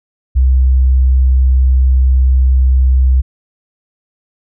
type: tone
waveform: sine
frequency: 64.6 Hz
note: C2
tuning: 21 cents flat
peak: -6 dBFS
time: 0.35-3.22 s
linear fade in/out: 20 ms
effects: none